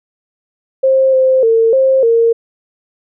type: tone with pitch steps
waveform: sine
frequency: 530 / 522 / 453.3 / 530 / 460.7 Hz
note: C5 / C5 / A#4 / C5 / A#4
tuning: +22 / -4 / -48 / +22 / -20 cents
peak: -7 dBFS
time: 0.83-2.33 s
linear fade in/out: 10 ms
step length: 300 ms
effects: none